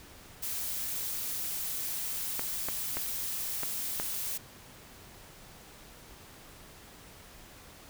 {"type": "noise", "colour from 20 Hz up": "blue", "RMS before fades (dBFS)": -35, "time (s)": [0.42, 4.38], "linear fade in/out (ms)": 10}
{"type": "clicks", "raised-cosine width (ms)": 0.5, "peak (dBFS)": -19, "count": 5, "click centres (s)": [2.394, 2.686, 2.97, 3.633, 3.999]}
{"effects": ["pink hiss -52 dBFS RMS until 7.89 s"]}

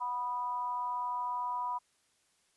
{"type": "tone with amplitude modulation", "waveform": "sine", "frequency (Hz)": 983, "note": "B5", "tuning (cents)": -8, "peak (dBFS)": -29, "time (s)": [0, 1.79], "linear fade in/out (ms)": 20, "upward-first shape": "sine", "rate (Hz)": 252, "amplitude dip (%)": 65, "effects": ["white hiss -72 dBFS RMS until 2.56 s", "resampled to 24000 Hz"]}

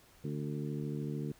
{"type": "harmonic tone with a mistuned harmonic", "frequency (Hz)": 73.42, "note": "D2", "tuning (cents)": 0, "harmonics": [2, 3, 4, 5, 6], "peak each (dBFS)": [-37, -41, -43, -45, -47], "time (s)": [0.24, 1.32], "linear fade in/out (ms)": 5, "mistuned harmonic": 6, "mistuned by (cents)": 27, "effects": ["pink hiss -62 dBFS RMS until 1.39 s"]}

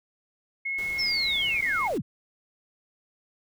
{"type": "tone with vibrato", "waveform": "sine", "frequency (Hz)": 2168, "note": "C#7", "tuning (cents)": -39, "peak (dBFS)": -27, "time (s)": [0.65, 1.88], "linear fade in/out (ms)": 10, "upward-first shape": "sine", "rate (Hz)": 1.6, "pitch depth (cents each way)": 9}
{"type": "noise", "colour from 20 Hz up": "pink", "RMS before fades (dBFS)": -44, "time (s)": [0.78, 1.98], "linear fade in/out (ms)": 5}
{"type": "linear sweep", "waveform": "sine", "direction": "down", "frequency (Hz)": [5460, 73.42], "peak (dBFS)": -25, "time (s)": [0.98, 2.02], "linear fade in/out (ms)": 20}
{"effects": []}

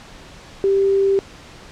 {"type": "tone", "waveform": "sine", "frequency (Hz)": 392, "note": "G4", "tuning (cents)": 0, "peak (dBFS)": -13, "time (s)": [0.64, 1.19], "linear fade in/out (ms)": 0, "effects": ["pink hiss -41 dBFS RMS until 1.71 s", "low-pass 6000 Hz 12 dB/octave"]}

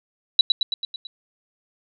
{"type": "tone with echo", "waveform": "sine", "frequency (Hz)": 3933, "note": "B7", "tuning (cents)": -8, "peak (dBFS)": -9, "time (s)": [0.39, 0.41], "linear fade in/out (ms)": 2, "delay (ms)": 110, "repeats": 6, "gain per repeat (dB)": -4, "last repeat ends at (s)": 1.07, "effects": []}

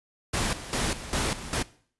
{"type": "noise with tremolo", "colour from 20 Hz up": "pink", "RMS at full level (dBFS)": -27, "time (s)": [0.33, 1.63], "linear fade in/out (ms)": 10, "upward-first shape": "square", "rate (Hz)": 2.5, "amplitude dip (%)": 75, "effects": ["noise-tail reverb RT60 0.5 s tail -19 dB re dry", "resampled to 24000 Hz"]}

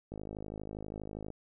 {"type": "click train", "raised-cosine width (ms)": 2, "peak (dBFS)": -28, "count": 63, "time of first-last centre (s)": [0.12, 1.303], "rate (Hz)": 52.4, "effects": []}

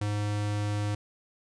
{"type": "tone", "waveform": "square", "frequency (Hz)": 103.83, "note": "G#2", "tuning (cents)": 0, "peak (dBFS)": -28, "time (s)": [0.01, 0.95], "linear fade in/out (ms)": 5, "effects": ["resampled to 22050 Hz"]}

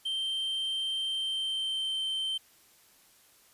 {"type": "tone with pitch glide", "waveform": "triangle", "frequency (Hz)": [3136, 3111], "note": ["G7", "G7"], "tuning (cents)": [0, -14], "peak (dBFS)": -28, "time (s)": [0.05, 2.38], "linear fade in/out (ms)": 10, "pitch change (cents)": -14, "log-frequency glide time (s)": [1.06, 2], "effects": ["white hiss -61 dBFS RMS until 3.53 s", "resampled to 32000 Hz"]}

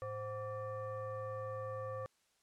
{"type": "tone with frequency modulation", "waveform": "sine", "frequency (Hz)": 523.3, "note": "C5", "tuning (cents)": 0, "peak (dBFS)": -39, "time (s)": [0.02, 2.06], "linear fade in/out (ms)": 0, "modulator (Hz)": 632, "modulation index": 0.98, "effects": ["white hiss -75 dBFS RMS until 2.42 s", "low-pass 9000 Hz 12 dB/octave"]}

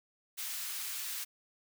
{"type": "high-pass noise", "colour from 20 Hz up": "white", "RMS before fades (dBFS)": -39, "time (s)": [0.37, 1.25], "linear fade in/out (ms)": 20, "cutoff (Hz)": 1500, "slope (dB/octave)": 12, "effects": []}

